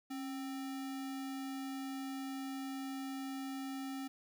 sine tone with sample-and-hold, 271.1 Hz, C#4, 38 cents flat, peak -39 dBFS, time 0.1-4.08 s, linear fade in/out 10 ms, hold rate 1050 Hz, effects none

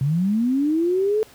sine linear sweep, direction up, 130 to 440 Hz, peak -17 dBFS, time 0.01-1.23 s, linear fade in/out 0 ms, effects pink hiss -49 dBFS RMS until 1.34 s + high-pass 80 Hz 12 dB/octave

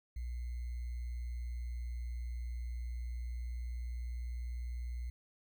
sine tone with sample-and-hold, 60.1 Hz, B1, 46 cents flat, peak -37 dBFS, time 0.16-5.1 s, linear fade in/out 5 ms, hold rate 2100 Hz, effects none

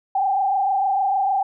sine tone with frequency modulation, 784 Hz, G5, in tune, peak -17 dBFS, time 0.15-1.43 s, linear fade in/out 5 ms, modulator 26.6 Hz, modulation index 1.2, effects none

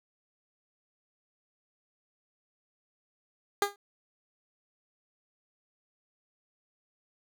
15% pulse tone with exponential decay, 404.8 Hz, G#4, 44 cents flat, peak -14 dBFS, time 3.62-3.76 s, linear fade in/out 2 ms, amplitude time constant 29 ms, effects none

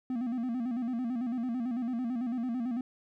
triangle tone with vibrato, 242.8 Hz, B3, 29 cents flat, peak -28 dBFS, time 0.1-2.81 s, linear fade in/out 2 ms, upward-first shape square, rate 9 Hz, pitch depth 90 cents each way, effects none

